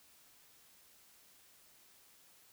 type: silence
effects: white hiss -64 dBFS RMS until 2.52 s